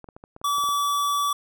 clicks, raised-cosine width 1 ms, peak -28 dBFS, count 9, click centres 0.043 / 0.088 / 0.165 / 0.239 / 0.364 / 0.415 / 0.583 / 0.639 / 0.689 s
square tone, 1150 Hz, D6, 37 cents flat, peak -22 dBFS, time 0.44-1.33 s, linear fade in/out 5 ms
effects none

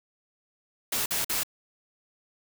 white noise bursts, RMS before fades -28 dBFS, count 3, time 0.92-1.434 s, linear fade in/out 5 ms, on 140 ms, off 47 ms, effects none

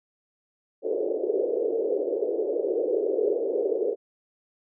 pink band-pass noise, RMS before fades -26 dBFS, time 0.82-3.96 s, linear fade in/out 50 ms, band 380 to 510 Hz, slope 48 dB/octave, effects none

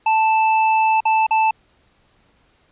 square tone with dropouts, 880 Hz, A5, in tune, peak -14 dBFS, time 0.06-1.51 s, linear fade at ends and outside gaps 5 ms, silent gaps 1.005-1.053 / 1.267-1.308 s, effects pink hiss -59 dBFS RMS until 2.71 s + resampled to 8000 Hz

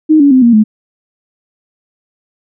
sine tone with pitch steps, 311.1 / 283.6 / 258.6 / 235.8 / 215 Hz, D#4 / C#4 / C4 / A#3 / A3, 0 / +40 / -20 / +20 / -40 cents, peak -3 dBFS, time 0.09-0.64 s, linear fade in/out 20 ms, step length 110 ms, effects none

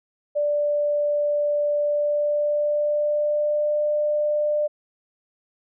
sine tone with pitch glide, 587.3 to 596.9 Hz, D5 to D5, 0 to +28 cents, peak -19 dBFS, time 0.35-4.68 s, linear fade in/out 20 ms, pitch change +28 cents, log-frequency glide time 1.79-3.79 s, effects none

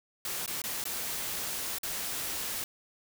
white noise with dropouts, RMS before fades -35 dBFS, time 0.25-2.64 s, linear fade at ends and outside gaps 1 ms, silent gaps 0.461-0.477 / 0.618-0.639 / 0.84-0.854 / 1.785-1.832 s, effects none

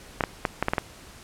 clicks, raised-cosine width 0.5 ms, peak -7 dBFS, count 7, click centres 0.208 / 0.238 / 0.452 / 0.626 / 0.684 / 0.735 / 0.782 s, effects pink hiss -47 dBFS RMS until 1.23 s + low-pass 11000 Hz 12 dB/octave

